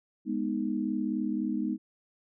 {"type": "chord", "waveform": "sine", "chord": "G# minor", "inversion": "none", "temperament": "equal", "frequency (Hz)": [207.7, 246.9, 311.1], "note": ["G#3", "B3", "D#4"], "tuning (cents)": [0, 0, 0], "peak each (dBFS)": -32, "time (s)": [0.25, 1.78], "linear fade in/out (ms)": 50, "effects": []}